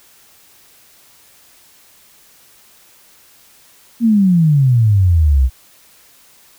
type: exponential sweep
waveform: sine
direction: down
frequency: 239.6 to 61.2 Hz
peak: -8 dBFS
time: 4-5.5 s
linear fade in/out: 50 ms
effects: white hiss -48 dBFS RMS until 6.58 s